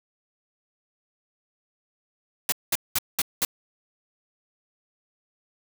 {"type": "noise bursts", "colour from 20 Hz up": "white", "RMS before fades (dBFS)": -23, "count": 5, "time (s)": [2.49, 3.45], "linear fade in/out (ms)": 2, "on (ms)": 32, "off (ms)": 200, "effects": []}